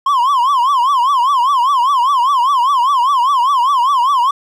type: tone with vibrato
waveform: triangle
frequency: 1046.5 Hz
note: C6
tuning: in tune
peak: -8 dBFS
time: 0.06-4.31 s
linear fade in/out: 5 ms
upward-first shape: triangle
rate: 5 Hz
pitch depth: 210 cents each way
effects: none